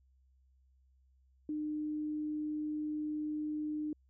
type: tone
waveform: sine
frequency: 303.1 Hz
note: D#4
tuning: 45 cents flat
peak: -34 dBFS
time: 1.49-3.93 s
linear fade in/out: 2 ms
effects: added 65 Hz sine -65 dBFS peak until 4.09 s